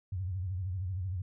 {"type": "tone with vibrato", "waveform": "sine", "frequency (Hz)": 92.5, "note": "F#2", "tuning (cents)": 0, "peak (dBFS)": -32, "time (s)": [0.12, 1.22], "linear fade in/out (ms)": 5, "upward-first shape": "sine", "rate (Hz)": 13, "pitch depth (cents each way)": 120, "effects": []}